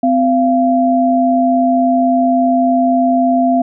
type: tone pair together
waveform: sine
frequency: 256.5 / 687 Hz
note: C4 / F5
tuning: -34 / -29 cents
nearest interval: octave + perfect fourth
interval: 1705 cents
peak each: -12 dBFS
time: 0.03-3.62 s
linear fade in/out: 5 ms
effects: none